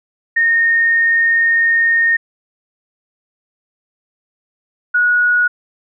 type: tone pair in turn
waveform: sine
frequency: 1841 / 1457.4 Hz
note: A#6 / F#6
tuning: -22 / -27 cents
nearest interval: major third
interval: 405 cents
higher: first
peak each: -10 dBFS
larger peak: neither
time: 0.36-2.17 / 4.94-5.48 s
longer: first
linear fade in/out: 10 ms
effects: none